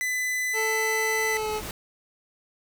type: tone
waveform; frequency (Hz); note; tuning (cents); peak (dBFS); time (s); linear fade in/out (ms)
45% pulse; 2005; B6; +26; -25; 0.01-1.37; 0
type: tone with pitch glide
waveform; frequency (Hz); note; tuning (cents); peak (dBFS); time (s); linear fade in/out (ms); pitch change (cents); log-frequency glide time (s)
25% pulse; 440 to 428.7; A4 to A4; 0 to -45; -23; 0.53-1.62; 50; -45; 1.3-1.5
type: noise with exponential growth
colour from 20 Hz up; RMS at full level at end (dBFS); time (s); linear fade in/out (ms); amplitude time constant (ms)
pink; -33; 0.74-1.71; 1; 210
effects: none